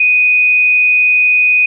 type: tone with frequency modulation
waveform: sine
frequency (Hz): 2488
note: D#7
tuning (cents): -1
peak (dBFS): -7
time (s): 0-1.66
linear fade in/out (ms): 5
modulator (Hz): 102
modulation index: 0.24
effects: none